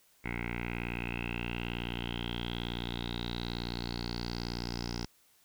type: tone with low-pass filter sweep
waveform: 10% pulse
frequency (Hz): 58.9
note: A#1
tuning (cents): +19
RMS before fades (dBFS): -37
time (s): 0.24-5.06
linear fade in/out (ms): 10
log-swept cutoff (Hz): 2200 to 5300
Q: 8.5
effects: white hiss -66 dBFS RMS until 5.44 s